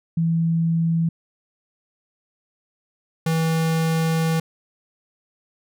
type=tone pair in turn; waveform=sine / square; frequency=165.3 / 162.27 Hz; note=E3 / E3; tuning=+5 / -27 cents; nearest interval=unison; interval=32 cents; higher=first; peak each=-17 / -19 dBFS; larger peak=first; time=0.17-1.09 / 3.26-4.4 s; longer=second; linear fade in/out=5 ms; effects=none